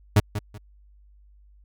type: tone with echo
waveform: 40% pulse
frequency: 103.9 Hz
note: G#2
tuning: 1 cent sharp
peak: -12 dBFS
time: 0.16-0.2 s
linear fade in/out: 5 ms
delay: 190 ms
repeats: 2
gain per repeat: -12 dB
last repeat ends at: 0.58 s
effects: added 50 Hz sine -51 dBFS peak until 1.64 s